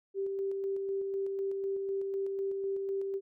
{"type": "tone with tremolo", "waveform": "sine", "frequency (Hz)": 391.4, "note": "G4", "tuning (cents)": -3, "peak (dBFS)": -30, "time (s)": [0.14, 3.21], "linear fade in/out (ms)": 50, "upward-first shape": "square", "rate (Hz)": 4, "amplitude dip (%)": 25, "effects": []}